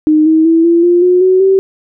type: tone with pitch steps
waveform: sine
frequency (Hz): 308 / 317.9 / 328.2 / 338.8 / 349.7 / 361 / 372.7 / 384.7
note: D#4 / D#4 / E4 / E4 / F4 / F#4 / F#4 / G4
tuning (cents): -17 / +37 / -8 / +48 / +2 / -43 / +13 / -33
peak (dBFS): -5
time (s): 0.07-1.59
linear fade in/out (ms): 0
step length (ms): 190
effects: none